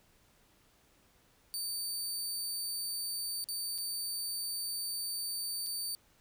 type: tone with dropouts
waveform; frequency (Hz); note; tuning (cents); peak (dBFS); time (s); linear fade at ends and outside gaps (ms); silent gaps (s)
20% pulse; 4592; D8; -40; -29; 1.54-5.95; 0; 3.441-3.487 / 3.78-3.784 / 5.664-5.668
effects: pink hiss -67 dBFS RMS until 6.2 s